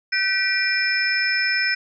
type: tone cluster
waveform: sine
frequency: 1531 / 1949 / 2378 / 5230 Hz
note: G6 / B6 / D7 / E8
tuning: -41 / -23 / +21 / -15 cents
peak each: -24 dBFS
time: 0.12-1.75 s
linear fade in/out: 10 ms
effects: none